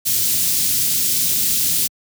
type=band-stop noise; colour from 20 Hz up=white; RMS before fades=-18 dBFS; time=0.05-1.88 s; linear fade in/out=20 ms; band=220 to 4000 Hz; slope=12 dB/octave; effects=high-pass 80 Hz 12 dB/octave